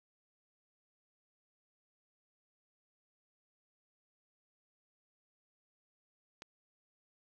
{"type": "click", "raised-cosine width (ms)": 0.2, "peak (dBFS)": -29, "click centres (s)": 6.421, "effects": []}